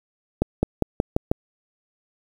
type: accelerating click train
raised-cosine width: 2 ms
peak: -5 dBFS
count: 6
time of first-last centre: 0.42-1.315 s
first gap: 210 ms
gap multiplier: 0.92
effects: 7-bit